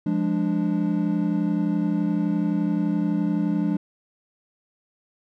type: chord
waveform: triangle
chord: D diminished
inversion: first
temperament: equal with one note detuned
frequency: 174.61 / 206.3 / 293.7 Hz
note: F3 / Ab3 / D4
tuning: 0 / -11 / 0 cents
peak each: -23 dBFS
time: 0.06-3.77 s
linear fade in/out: 5 ms
effects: none